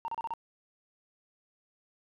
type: tone bursts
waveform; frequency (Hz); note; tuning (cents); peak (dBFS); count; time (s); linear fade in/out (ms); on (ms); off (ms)
sine; 918; A#5; -27; -30; 5; 0.05-0.337; 0; 31; 33
effects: tanh soft clip ceiling -30 dBFS